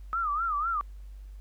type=tone with vibrato; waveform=sine; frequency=1262 Hz; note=D#6; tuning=24 cents sharp; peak=-26 dBFS; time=0.13-0.81 s; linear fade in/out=0 ms; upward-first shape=sine; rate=4 Hz; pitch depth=160 cents each way; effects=added 49 Hz sine -41 dBFS peak until 1.4 s + pink hiss -67 dBFS RMS until 1.4 s